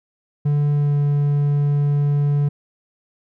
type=tone with pitch glide; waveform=triangle; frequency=145.9 to 144.47 Hz; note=D3 to D3; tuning=-11 to -28 cents; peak=-13 dBFS; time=0.45-2.49 s; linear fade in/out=10 ms; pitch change=-17 cents; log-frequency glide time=0.72-0.96 s; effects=none